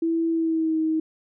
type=tone with pitch glide; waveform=sine; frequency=329.7 to 317 Hz; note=E4 to D#4; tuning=0 to +32 cents; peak=-20 dBFS; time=0.02-1 s; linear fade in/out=5 ms; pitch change=-68 cents; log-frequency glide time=0.3-0.78 s; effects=none